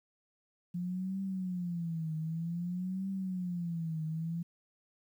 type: tone with vibrato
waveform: sine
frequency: 174.4 Hz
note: F3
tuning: 2 cents flat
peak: -33 dBFS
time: 0.74-4.43 s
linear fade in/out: 10 ms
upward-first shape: triangle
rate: 0.53 Hz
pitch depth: 190 cents each way
effects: 11-bit